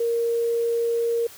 sine tone, 466.2 Hz, A#4, in tune, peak -20 dBFS, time 0-1.27 s, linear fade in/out 5 ms, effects white hiss -45 dBFS RMS until 1.37 s

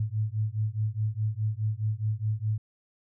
sine beating tone pair, 105.6 / 110.4 Hz, G#2 / A2, +29 / +6 cents, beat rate 4.8 Hz, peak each -29 dBFS, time 0-2.58 s, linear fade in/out 5 ms, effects none

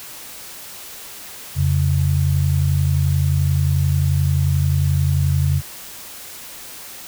sine tone pair together, 87.21 / 138.59 Hz, F2 / C#3, -2 / 0 cents, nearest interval minor sixth, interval 802 cents, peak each -17 dBFS, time 1.55-5.62 s, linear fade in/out 50 ms, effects white hiss -36 dBFS RMS until 7.07 s

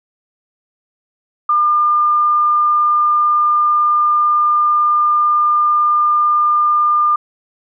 sine tone, 1203 Hz, D6, 41 cents sharp, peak -10 dBFS, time 1.49-7.16 s, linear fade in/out 5 ms, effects none

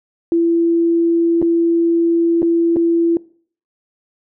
sine tone with dropouts, 336.1 Hz, E4, 34 cents sharp, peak -11 dBFS, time 0.32-3.17 s, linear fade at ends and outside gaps 1 ms, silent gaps 1.417-1.425 / 2.42-2.428 / 2.761-2.767 s, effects noise-tail reverb RT60 0.5 s tail -22 dB re dry

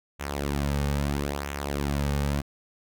sawtooth tone with flanger, 71.2 Hz, C#2, 47 cents sharp, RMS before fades -28 dBFS, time 0.19-2.42 s, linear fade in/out 20 ms, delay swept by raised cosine 0.21 to 3.01 ms, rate 0.76 Hz, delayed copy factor -0.65, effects none

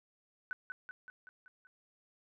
sine tone with echo, 1500 Hz, F#6, 23 cents sharp, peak -35 dBFS, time 0.51-0.53 s, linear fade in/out 0 ms, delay 190 ms, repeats 6, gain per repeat -4 dB, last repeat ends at 1.67 s, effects none

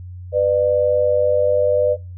sine tone pair together, 498.5 / 599 Hz, B4 / D5, +16 / +34 cents, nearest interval minor third, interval 318 cents, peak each -16 dBFS, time 0.32-1.97 s, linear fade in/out 50 ms, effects noise-tail reverb RT60 0.3 s tail -22 dB re dry + added 90 Hz sine -31 dBFS peak until 2.17 s

